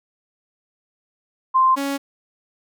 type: tone pair in turn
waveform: sine / sawtooth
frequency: 1045 / 278.2 Hz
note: C6 / C#4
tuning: -2 / +6 cents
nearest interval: octave + major seventh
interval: 2292 cents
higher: first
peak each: -12 / -18 dBFS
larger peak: first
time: 1.54-1.76 / 1.76-1.98 s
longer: neither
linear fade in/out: 20 ms
effects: none